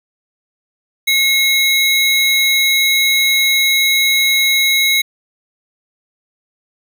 square tone pair together, 2164 / 3853 Hz, C#7 / B7, -42 / -44 cents, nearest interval minor seventh, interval 998 cents, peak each -14 / -15 dBFS, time 1.07-5.02 s, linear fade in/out 10 ms, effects none

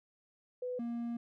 sine / triangle tone pair in turn, 498.7 / 235.4 Hz, B4 / A#3, +17 / +17 cents, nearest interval octave + minor second, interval 1300 cents, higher first, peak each -35 / -33 dBFS, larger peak second, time 0.62-0.79 / 0.79-1.17 s, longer second, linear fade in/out 5 ms, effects none

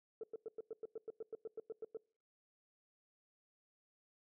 sine tone bursts, 444.5 Hz, A4, 18 cents sharp, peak -40 dBFS, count 15, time 0.21-1.971 s, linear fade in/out 2 ms, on 25 ms, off 99 ms, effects noise-tail reverb RT60 0.5 s tail -26 dB re dry + tanh soft clip ceiling -37 dBFS

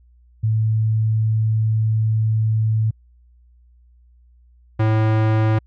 sine / square tone pair in turn, 110 / 109.48 Hz, A2 / A2, 0 / -8 cents, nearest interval unison, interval 8 cents, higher first, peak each -15 dBFS, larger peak neither, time 0.43-2.91 / 4.79-5.59 s, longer first, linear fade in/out 10 ms, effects added 60 Hz sine -49 dBFS peak until 5.66 s + low-pass 2000 Hz 12 dB/octave

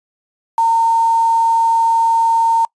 sine tone with quantisation, 913 Hz, A#5, 36 cents flat, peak -10 dBFS, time 0.58-2.65 s, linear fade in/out 2 ms, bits 5, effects noise-tail reverb RT60 0.1 s tail -25 dB re dry + resampled to 22050 Hz

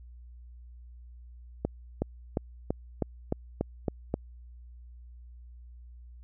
accelerating click train, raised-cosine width 2 ms, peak -14 dBFS, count 9, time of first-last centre 1.65-4.141 s, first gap 370 ms, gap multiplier 0.95, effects added 60 Hz sine -46 dBFS peak until 6.23 s

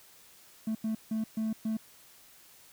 triangle tone bursts at uneven times, 220 Hz, A3, in tune, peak -26 dBFS, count 5, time 0.67-0.75 / 0.84-0.95 / 1.11-1.24 / 1.37-1.53 / 1.65-1.77 s, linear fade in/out 5 ms, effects tanh soft clip ceiling -22 dBFS + white hiss -57 dBFS RMS until 2.72 s

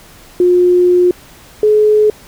sine tone pair in turn, 357.4 / 425.2 Hz, F4 / G#4, +40 / +41 cents, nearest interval minor third, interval 301 cents, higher second, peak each -6 dBFS, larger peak neither, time 0.4-1.11 / 1.63-2.1 s, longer first, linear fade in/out 2 ms, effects pink hiss -40 dBFS RMS until 2.27 s

